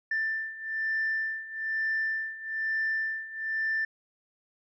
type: beating tone pair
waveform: sine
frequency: 1775 / 1776.1 Hz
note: A6 / A6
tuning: +15 / +16 cents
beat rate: 1.1 Hz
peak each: -32 / -29 dBFS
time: 0.11-3.85 s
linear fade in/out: 5 ms
effects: tanh soft clip ceiling -22 dBFS